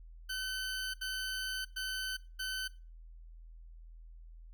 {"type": "tone bursts at uneven times", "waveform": "20% pulse", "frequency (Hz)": 1522, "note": "F#6", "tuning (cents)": 48, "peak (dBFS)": -31, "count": 4, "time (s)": [[0.29, 0.94], [1.01, 1.65], [1.76, 2.17], [2.39, 2.68]], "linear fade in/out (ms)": 10, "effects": ["noise-tail reverb RT60 0.3 s tail -18 dB re dry", "added 41 Hz sine -49 dBFS peak until 4.53 s"]}